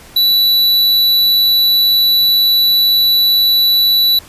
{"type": "tone", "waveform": "square", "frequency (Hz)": 3951, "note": "B7", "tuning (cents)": 0, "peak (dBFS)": -9, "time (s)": [0.16, 4.19], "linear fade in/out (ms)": 5, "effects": ["pink hiss -39 dBFS RMS until 4.28 s", "resampled to 32000 Hz"]}